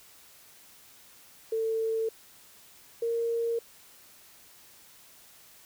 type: tone pair in turn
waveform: sine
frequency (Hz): 447.1 / 463.7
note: A4 / A#4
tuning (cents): +28 / -9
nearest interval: minor second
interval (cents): 63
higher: second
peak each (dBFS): -26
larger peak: neither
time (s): 1.52-2.09 / 3.02-3.59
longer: neither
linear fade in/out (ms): 5
effects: white hiss -55 dBFS RMS until 5.65 s